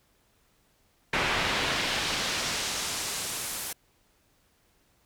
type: noise with band-pass filter sweep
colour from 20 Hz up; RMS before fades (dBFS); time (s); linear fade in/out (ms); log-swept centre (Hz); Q
brown; -30; 1.13-3.73; 5; 2200 to 12000; 0.92
effects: pink hiss -67 dBFS RMS until 5.05 s